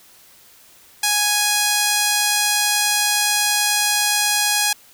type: tone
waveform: 5% pulse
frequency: 830.6 Hz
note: G#5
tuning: in tune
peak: -4 dBFS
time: 1.03-4.73 s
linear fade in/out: 5 ms
effects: white hiss -49 dBFS RMS until 4.93 s